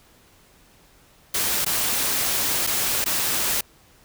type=noise with dropouts; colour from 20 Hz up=white; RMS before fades=-23 dBFS; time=1.34-3.61 s; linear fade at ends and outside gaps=5 ms; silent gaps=1.648-1.662 / 2.667-2.671 / 3.043-3.059 s; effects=pink hiss -55 dBFS RMS until 4.04 s